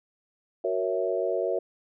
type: chord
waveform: sine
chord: F# dominant seventh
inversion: none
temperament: equal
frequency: 370 / 466.2 / 554.4 / 659.3 Hz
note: F#4 / A#4 / C#5 / E5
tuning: 0 / 0 / 0 / 0 cents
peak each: -30 dBFS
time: 0.64-1.59 s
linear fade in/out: 5 ms
effects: none